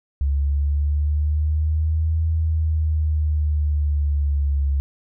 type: linear two-way sweep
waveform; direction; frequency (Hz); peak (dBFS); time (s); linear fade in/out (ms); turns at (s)
sine; up then down; 69.3 to 80.7 to 69.3; -17; 0.21-4.8; 0; 2.26
effects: none